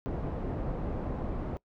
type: low-pass noise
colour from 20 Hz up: pink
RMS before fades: -34 dBFS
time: 0.06-1.57 s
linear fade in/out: 0 ms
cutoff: 650 Hz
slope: 12 dB/octave
effects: noise-tail reverb RT60 0.1 s tail -22 dB re dry